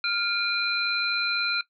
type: tone cluster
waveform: sine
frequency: 1398 / 2409 / 4076 Hz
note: F6 / D7 / C8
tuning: +1 / +43 / -46 cents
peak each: -28 dBFS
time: 0.04-1.61 s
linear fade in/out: 2 ms
effects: noise-tail reverb RT60 0.1 s tail -17 dB re dry